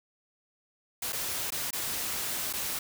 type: noise with dropouts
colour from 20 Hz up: white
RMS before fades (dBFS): -33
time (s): 1.02-2.79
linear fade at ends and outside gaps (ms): 5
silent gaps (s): 1.124-1.129 / 1.505-1.52 / 1.708-1.729 / 2.528-2.535
effects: none